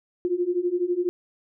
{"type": "beating tone pair", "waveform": "sine", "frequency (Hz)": [347.4, 359.4], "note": ["F4", "F4"], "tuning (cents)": [-9, 50], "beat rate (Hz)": 12, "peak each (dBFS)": [-26, -24], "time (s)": [0.25, 1.09], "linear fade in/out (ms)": 0, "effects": []}